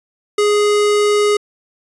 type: tone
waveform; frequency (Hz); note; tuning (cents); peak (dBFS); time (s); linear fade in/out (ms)
square; 415.3; G#4; 0; -12; 0.38-1.37; 5
effects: resampled to 24000 Hz